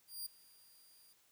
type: tone with ADSR envelope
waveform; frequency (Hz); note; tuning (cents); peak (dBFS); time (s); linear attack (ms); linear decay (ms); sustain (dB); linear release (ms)
10% pulse; 4788; D8; +33; -33; 0.07-1.13; 190; 7; -23; 4
effects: white hiss -71 dBFS RMS until 1.31 s